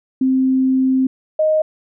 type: tone pair in turn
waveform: sine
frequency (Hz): 261.7 / 622.4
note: C4 / D#5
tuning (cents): 0 / 0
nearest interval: octave + minor third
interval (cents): 1500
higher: second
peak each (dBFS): -12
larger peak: neither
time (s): 0.21-1.07 / 1.39-1.62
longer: first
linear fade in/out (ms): 5
effects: none